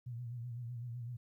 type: tone with vibrato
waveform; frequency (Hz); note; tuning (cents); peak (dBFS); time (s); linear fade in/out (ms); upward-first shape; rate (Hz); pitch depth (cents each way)
sine; 120; B2; -49; -40; 0.06-1.17; 10; sine; 7.9; 67
effects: 13-bit